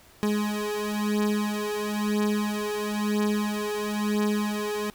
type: beating tone pair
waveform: 30% pulse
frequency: 208.8 / 209.8 Hz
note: G#3 / G#3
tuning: +10 / +18 cents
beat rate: 1 Hz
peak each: -25 dBFS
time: 0.23-4.9 s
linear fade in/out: 0 ms
effects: pink hiss -54 dBFS RMS until 4.94 s